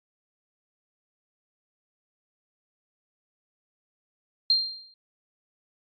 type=tone with exponential decay; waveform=sine; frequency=4186 Hz; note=C8; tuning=in tune; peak=-15 dBFS; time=4.5-4.94 s; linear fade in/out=2 ms; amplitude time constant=95 ms; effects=MP3 48 kbps